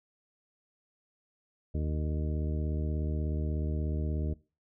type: harmonic tone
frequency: 76.6 Hz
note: D#2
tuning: 27 cents flat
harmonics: 1 / 2 / 3 / 4 / 5 / 6 / 8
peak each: -30 / -36 / -40 / -42 / -44 / -46 / -48 dBFS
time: 1.74-4.34 s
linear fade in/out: 10 ms
effects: noise-tail reverb RT60 0.3 s tail -19 dB re dry